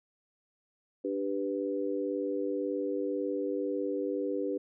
sine chord, G major, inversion second, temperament equal, 293.7 / 392 / 493.9 Hz, D4 / G4 / B4, 0 / 0 / 0 cents, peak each -34 dBFS, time 1.04-4.58 s, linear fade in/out 10 ms, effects none

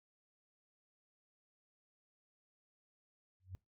sine tone with exponential growth, 92.6 Hz, F#2, 2 cents sharp, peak -40 dBFS, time 3.4-3.55 s, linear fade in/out 0 ms, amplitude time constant 32 ms, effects noise-tail reverb RT60 0.2 s tail -22 dB re dry

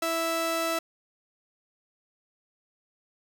sawtooth tone pair together, 329.6 / 659.2 Hz, E4 / E5, 0 / 0 cents, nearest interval octave, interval 1200 cents, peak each -29 / -22 dBFS, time 0.02-0.79 s, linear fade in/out 5 ms, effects none

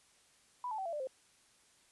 sine tone with pitch steps, 987.8 / 869.9 / 766.1 / 674.7 / 594.2 / 523.3 Hz, B5 / A5 / G5 / E5 / D5 / C5, 0 / -20 / -40 / +40 / +20 / 0 cents, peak -36 dBFS, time 0.64-1.072 s, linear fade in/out 2 ms, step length 72 ms, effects white hiss -67 dBFS RMS until 1.91 s + resampled to 24000 Hz

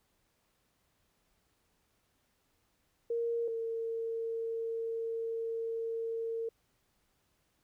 sine tone pair in turn, 466.2 / 455.6 Hz, A#4 / A#4, 0 / -40 cents, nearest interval unison, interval 40 cents, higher first, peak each -30 / -33 dBFS, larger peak first, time 3.1-3.48 / 3.48-6.49 s, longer second, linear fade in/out 5 ms, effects pink hiss -75 dBFS RMS until 7.63 s

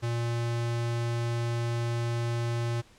square tone, 117.8 Hz, A#2, 19 cents sharp, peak -28 dBFS, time 0.02-2.82 s, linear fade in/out 20 ms, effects pink hiss -58 dBFS RMS until 2.98 s + low-pass 8000 Hz 12 dB/octave

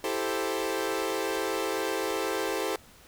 sawtooth chord, A minor seventh, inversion second, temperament equal, 329.6 / 392 / 440 / 523.3 Hz, E4 / G4 / A4 / C5, 0 / 0 / 0 / 0 cents, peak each -31 / -29 / -29 / -30 dBFS, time 0.04-2.76 s, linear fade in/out 2 ms, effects pink hiss -54 dBFS RMS until 3.07 s

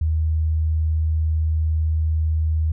sine tone, 78.9 Hz, D#2, 25 cents sharp, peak -17 dBFS, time 0.01-2.72 s, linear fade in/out 5 ms, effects none

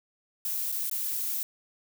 violet noise with dropouts, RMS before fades -31 dBFS, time 0.45-1.43 s, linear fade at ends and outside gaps 1 ms, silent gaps 0.718-0.724 / 0.897-0.913 s, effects none

